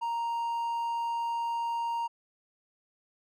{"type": "tone", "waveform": "triangle", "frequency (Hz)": 932.3, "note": "A#5", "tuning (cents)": 0, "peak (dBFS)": -27, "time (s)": [0.01, 2.08], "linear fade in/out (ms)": 20, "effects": []}